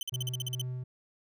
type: tone bursts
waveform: sawtooth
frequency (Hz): 3064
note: G7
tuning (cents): -40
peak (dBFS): -29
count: 10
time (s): 0.01-0.615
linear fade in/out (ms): 2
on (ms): 20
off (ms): 45
type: tone with tremolo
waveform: triangle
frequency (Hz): 126.5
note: B2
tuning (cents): +42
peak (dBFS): -31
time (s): 0.12-0.84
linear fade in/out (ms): 10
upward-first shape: sine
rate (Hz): 2.3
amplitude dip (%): 30
effects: none